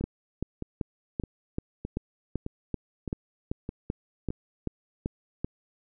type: two click trains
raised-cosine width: 3 ms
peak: -16 / -20 dBFS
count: 15 / 8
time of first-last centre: 0.04-5.445 / 0.01-4.304 s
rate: 2.59 / 1.63 Hz
effects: none